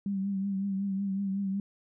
sine tone with vibrato, 196 Hz, G3, in tune, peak -28 dBFS, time 0.06-1.6 s, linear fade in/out 2 ms, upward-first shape triangle, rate 5.4 Hz, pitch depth 51 cents each way, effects none

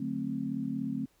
sine chord, D dominant seventh, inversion none, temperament just, 146.83 / 183.54 / 220.2 / 264.3 Hz, D3 / F#3 / A3 / C4, 0 / -14 / +2 / +18 cents, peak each -40 / -40 / -35 / -34 dBFS, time 0-1.06 s, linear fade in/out 5 ms, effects pink hiss -68 dBFS RMS until 1.2 s

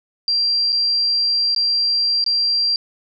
sine tone with dropouts, 4735 Hz, D8, 13 cents sharp, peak -15 dBFS, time 0.28-2.76 s, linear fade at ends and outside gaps 1 ms, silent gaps 0.722-0.727 / 1.548-1.562 / 2.241-2.263 s, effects none

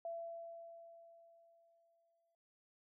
sine tone with exponential decay, 672 Hz, E5, 33 cents sharp, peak -40 dBFS, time 0.05-2.35 s, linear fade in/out 2 ms, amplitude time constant 500 ms, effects none

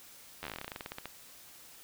slowing click train, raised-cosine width 0.3 ms, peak -23 dBFS, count 20, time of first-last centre 0.43-1.056 s, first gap 11 ms, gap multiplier 1.11, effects white hiss -54 dBFS RMS until 1.83 s

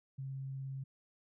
sine tone with vibrato, 134.7 Hz, C#3, 49 cents flat, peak -39 dBFS, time 0.18-0.84 s, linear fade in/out 10 ms, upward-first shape triangle, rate 17 Hz, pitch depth 8 cents each way, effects none

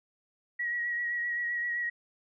sine tone with vibrato, 1911 Hz, A#6, 43 cents sharp, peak -29 dBFS, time 0.59-1.9 s, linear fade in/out 10 ms, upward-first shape sine, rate 7.7 Hz, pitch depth 24 cents each way, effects none

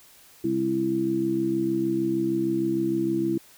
harmonic tone, 66.5 Hz, C2, 29 cents sharp, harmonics 2 / 3 / 4 / 5, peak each -35 / -31 / -32 / -23 dBFS, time 0.44-3.38 s, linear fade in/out 5 ms, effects white hiss -53 dBFS RMS until 3.57 s

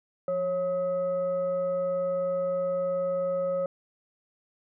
sine tone with frequency modulation, 548 Hz, C#5, 20 cents flat, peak -25 dBFS, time 0.28-3.66 s, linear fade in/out 2 ms, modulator 723 Hz, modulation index 0.36, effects none

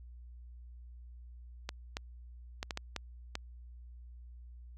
clicks, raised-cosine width 0.2 ms, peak -19 dBFS, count 7, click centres 1.691 / 1.969 / 2.629 / 2.708 / 2.774 / 2.963 / 3.354 s, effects added 60 Hz sine -48 dBFS peak until 4.77 s

